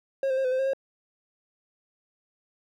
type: tone with pitch steps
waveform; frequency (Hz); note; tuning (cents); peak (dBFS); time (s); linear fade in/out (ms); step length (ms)
triangle; 541 / 523 / 534 / 508 / 519 / 535 / 540; C#5 / C5 / C5 / B4 / C5 / C5 / C#5; -42 / -1 / +35 / +49 / -14 / +38 / -45; -21; 0.23-0.734; 2; 72
effects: none